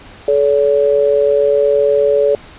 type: tone pair together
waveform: sine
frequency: 430.8 / 570 Hz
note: A4 / C#5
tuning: -37 / +48 cents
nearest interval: perfect fourth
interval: 485 cents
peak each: -12 dBFS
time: 0.28-2.35 s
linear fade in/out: 2 ms
effects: pink hiss -38 dBFS RMS until 2.58 s + resampled to 8000 Hz